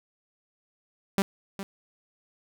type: tone with echo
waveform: sawtooth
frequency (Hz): 196.3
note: G3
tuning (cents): +3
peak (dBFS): -17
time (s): 1.18-1.22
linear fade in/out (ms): 0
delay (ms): 410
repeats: 1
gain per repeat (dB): -12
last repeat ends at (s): 1.63
effects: none